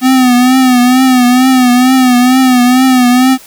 square tone with vibrato, 253.1 Hz, B3, 43 cents sharp, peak -5 dBFS, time 0.01-3.38 s, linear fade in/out 50 ms, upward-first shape triangle, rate 2.2 Hz, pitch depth 72 cents each way, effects white hiss -36 dBFS RMS until 3.46 s

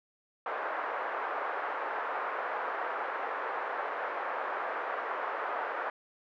white band-pass noise, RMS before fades -35 dBFS, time 0.46-5.9 s, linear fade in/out 2 ms, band 460 to 1500 Hz, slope 24 dB/octave, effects none

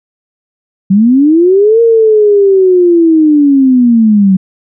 sine linear two-way sweep, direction up then down, 185 to 466.1 to 185 Hz, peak -3 dBFS, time 0.9-4.37 s, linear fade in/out 10 ms, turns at 1.81 s, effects none

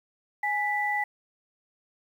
sine tone pair together, 830.6 / 1975.5 Hz, G#5 / B6, 0 / 0 cents, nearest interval octave + minor third, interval 1500 cents, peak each -28 / -27 dBFS, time 0.43-1.04 s, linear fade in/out 5 ms, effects 9-bit

